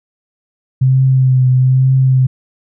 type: tone with vibrato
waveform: sine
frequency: 130 Hz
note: C3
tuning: 11 cents flat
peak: -7 dBFS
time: 0.81-2.27 s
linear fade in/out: 10 ms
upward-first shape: triangle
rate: 1.1 Hz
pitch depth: 33 cents each way
effects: none